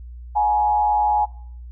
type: tone with frequency modulation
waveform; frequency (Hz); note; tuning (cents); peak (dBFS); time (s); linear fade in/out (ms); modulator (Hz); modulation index
sine; 838; G#5; +15; -15; 0.35-1.26; 20; 112; 0.59
effects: noise-tail reverb RT60 0.6 s tail -22 dB re dry + added 60 Hz sine -34 dBFS peak until 1.71 s